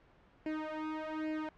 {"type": "tone with flanger", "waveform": "sawtooth", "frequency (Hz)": 311.1, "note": "D#4", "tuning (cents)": 0, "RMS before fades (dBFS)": -38, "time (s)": [0.46, 1.49], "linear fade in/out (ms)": 2, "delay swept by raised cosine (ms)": [0.41, 2.41], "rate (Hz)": 1.2, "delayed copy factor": 0.9, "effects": ["pink hiss -63 dBFS RMS until 1.57 s", "low-pass 2000 Hz 12 dB/octave"]}